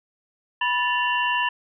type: tone cluster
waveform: sine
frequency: 981 / 1755 / 2770 / 3001 Hz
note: B5 / A6 / F7 / F#7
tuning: -12 / -5 / -15 / +24 cents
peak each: -23 / -26 / -26 / -32 dBFS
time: 0.61-1.49 s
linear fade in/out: 5 ms
effects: none